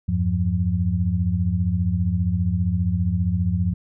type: tone cluster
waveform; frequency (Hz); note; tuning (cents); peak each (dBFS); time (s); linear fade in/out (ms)
sine; 84.1 / 99.1 / 177.2; E2 / G2 / F3; +35 / +19 / +25; -23; 0.08-3.74; 10
effects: none